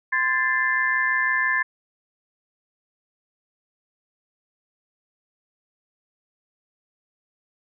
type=tone cluster; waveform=sine; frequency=1037 / 1629 / 1755 / 2075 Hz; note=C6 / G#6 / A6 / C7; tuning=-16 / -34 / -5 / -15 cents; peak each=-27 / -28 / -21 / -28 dBFS; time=0.12-1.63 s; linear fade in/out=10 ms; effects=none